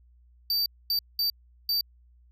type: tone bursts at uneven times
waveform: square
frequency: 4638 Hz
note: D8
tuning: 22 cents flat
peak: -24 dBFS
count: 4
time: 0.5-0.66 / 0.9-0.99 / 1.19-1.3 / 1.69-1.81 s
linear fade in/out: 2 ms
effects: added 60 Hz sine -55 dBFS peak until 2.31 s